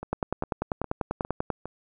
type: two click trains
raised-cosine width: 1 ms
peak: -12 / -21 dBFS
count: 15 / 5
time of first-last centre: 0.13-1.503 / 0.03-1.656 s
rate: 10.2 / 2.46 Hz
effects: none